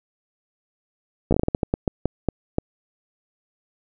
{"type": "slowing click train", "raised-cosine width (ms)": 2, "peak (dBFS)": -6, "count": 14, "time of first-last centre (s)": [1.31, 2.584], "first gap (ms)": 14, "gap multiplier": 1.29, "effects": []}